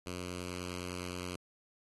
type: tone with notch filter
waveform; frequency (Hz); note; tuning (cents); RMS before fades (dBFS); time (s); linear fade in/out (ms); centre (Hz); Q
5% pulse; 89.7; F2; +47; -41; 0.06-1.36; 5; 790; 0.95
effects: AAC 32 kbps